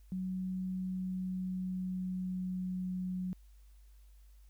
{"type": "tone with pitch glide", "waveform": "sine", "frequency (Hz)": [185.8, 183.56], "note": ["F#3", "F#3"], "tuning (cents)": [7, -14], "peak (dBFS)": -34, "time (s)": [0.12, 3.33], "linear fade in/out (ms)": 0, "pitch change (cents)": -21, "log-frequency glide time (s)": [0.66, 2.9], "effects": ["added 50 Hz sine -55 dBFS peak until 4.49 s", "white hiss -73 dBFS RMS until 4.49 s"]}